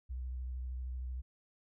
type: tone with vibrato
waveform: sine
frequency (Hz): 63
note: B1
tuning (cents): +35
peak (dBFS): -37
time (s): 0.09-1.22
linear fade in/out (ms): 20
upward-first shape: sine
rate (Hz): 13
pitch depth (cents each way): 33
effects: none